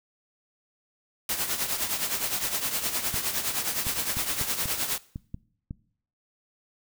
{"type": "noise with tremolo", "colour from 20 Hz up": "white", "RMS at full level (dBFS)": -26, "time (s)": [1.29, 4.98], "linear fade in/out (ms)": 2, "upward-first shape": "triangle", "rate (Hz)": 9.7, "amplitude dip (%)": 70}
{"type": "clicks", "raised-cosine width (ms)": 5, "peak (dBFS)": -22, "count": 8, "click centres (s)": [3.142, 3.868, 4.17, 4.413, 4.657, 5.159, 5.344, 5.709]}
{"effects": ["noise-tail reverb RT60 0.6 s tail -21 dB re dry"]}